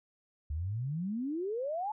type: exponential sweep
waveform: sine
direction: up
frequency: 70.3 to 880 Hz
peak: -32 dBFS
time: 0.5-1.92 s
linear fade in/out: 5 ms
effects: none